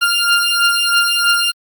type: beating tone pair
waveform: 20% pulse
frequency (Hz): 1397 / 1400.1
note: F6 / F6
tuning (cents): 0 / +4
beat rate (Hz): 3.1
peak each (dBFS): -10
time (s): 0.01-1.52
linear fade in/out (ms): 20
effects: Opus 32 kbps